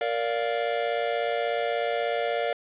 square chord, Bb major, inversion none, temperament just, 466.2 / 582.7 / 699.2 Hz, Bb4 / D5 / F5, 0 / -14 / +2 cents, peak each -30 dBFS, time 0.01-2.53 s, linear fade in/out 2 ms, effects resampled to 8000 Hz + 8-bit

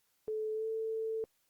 sine tone with pitch glide, 433.7 to 444.1 Hz, A4 to A4, -25 to +16 cents, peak -33 dBFS, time 0.28-1.24 s, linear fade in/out 0 ms, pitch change +41 cents, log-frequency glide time 0.53-0.67 s, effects white hiss -75 dBFS RMS until 1.49 s + Opus 48 kbps

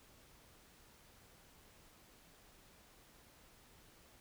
silence, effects pink hiss -64 dBFS RMS until 4.2 s

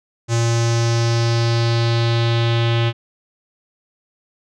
square tone with low-pass filter sweep, 116.54 Hz, A#2, in tune, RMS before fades -17 dBFS, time 0.28-2.93 s, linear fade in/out 50 ms, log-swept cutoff 6800 to 3200 Hz, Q 3.2, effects none

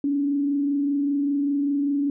sine tone with frequency modulation, 283.6 Hz, C#4, 40 cents sharp, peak -20 dBFS, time 0.04-2.1 s, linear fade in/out 2 ms, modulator 25.1 Hz, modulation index 0.32, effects none

